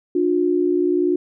sine tone pair together, 297.2 / 357.9 Hz, D4 / F4, +21 / +42 cents, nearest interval minor third, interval 321 cents, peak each -20 / -17 dBFS, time 0.15-1.16 s, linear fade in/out 5 ms, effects none

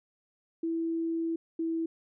sine tone pair in turn, 329.6 / 327.7 Hz, E4 / E4, 0 / -10 cents, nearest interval unison, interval 10 cents, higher first, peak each -28 dBFS, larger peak neither, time 0.63-1.36 / 1.59-1.86 s, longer first, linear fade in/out 5 ms, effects none

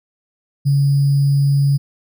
sine tone with sample-and-hold, 140.5 Hz, C#3, 24 cents sharp, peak -11 dBFS, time 0.65-1.78 s, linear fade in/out 20 ms, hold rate 4900 Hz, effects none

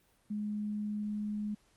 sine tone, 209.4 Hz, G#3, 15 cents sharp, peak -33 dBFS, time 0.3-1.55 s, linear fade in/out 10 ms, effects pink hiss -69 dBFS RMS until 1.76 s + Opus 32 kbps

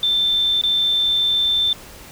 sine tone with dropouts, 3554 Hz, A7, 17 cents sharp, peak -15 dBFS, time 0.03-1.73 s, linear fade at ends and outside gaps 2 ms, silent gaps 0.614-0.636 s, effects pink hiss -40 dBFS RMS until 2.11 s

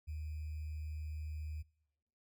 sine tone with sample-and-hold, 76.9 Hz, D#2, 20 cents flat, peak -39 dBFS, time 0.07-1.63 s, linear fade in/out 20 ms, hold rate 2450 Hz, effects noise-tail reverb RT60 0.9 s tail -25 dB re dry

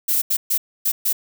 violet noise bursts at uneven times, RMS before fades -19 dBFS, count 5, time 0.08-0.22 / 0.3-0.37 / 0.5-0.58 / 0.85-0.92 / 1.05-1.13 s, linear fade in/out 10 ms, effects none

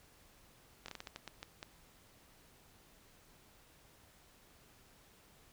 slowing click train, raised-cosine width 0.2 ms, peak -27 dBFS, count 10, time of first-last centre 0.86-1.629 s, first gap 23 ms, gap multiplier 1.31, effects pink hiss -64 dBFS RMS until 5.52 s

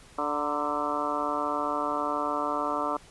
harmonic tone with a mistuned harmonic, 146.83 Hz, D3, in tune, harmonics 2 / 3 / 4 / 5 / 6 / 7 / 8 / 9, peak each -35 / -38 / -34 / -36 / -35 / -34 / -32 / -35 dBFS, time 0.18-2.97 s, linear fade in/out 5 ms, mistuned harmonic 6, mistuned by +68 cents, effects pink hiss -53 dBFS RMS until 3.1 s + resampled to 24000 Hz

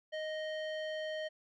square tone with low-pass filter, 622.3 Hz, D#5, in tune, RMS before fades -39 dBFS, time 0.12-1.29 s, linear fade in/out 20 ms, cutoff 3100 Hz, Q 1.6, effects none

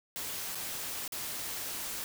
white noise with dropouts, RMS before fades -38 dBFS, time 0.16-2.04 s, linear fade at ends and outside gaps 0 ms, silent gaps 0.548-0.554 / 1.078-1.122 s, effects none

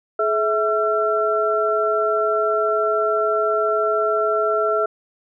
sine tone cluster, 426 / 654 / 1353 Hz, G#4 / E5 / E6, +44 / -14 / +45 cents, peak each -21 dBFS, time 0.19-4.86 s, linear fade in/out 5 ms, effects none

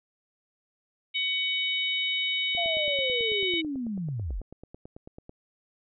harmonic tone, 750 Hz, F#5, 23 cents sharp, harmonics 3 / 4 / 5, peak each -29 / -30 / -31 dBFS, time 1.14-3.62 s, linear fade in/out 20 ms
click train, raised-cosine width 2 ms, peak -30 dBFS, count 26, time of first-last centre 2.55-5.294 s, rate 9.11 Hz
sine linear sweep, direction down, 698.5 to 31.26 Hz, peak -29 dBFS, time 2.57-4.41 s, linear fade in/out 10 ms
effects none

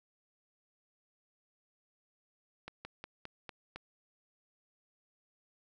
slowing click train, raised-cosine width 0.3 ms, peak -27 dBFS, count 6, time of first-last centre 2.68-3.76 s, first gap 170 ms, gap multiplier 1.12, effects none

